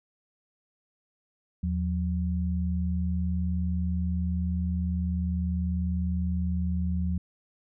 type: tone pair together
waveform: sine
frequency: 80.1 / 179.82 Hz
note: E2 / F#3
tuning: -49 / -49 cents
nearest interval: octave + major second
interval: 1400 cents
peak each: -27 / -29 dBFS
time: 1.63-7.18 s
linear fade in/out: 5 ms
effects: none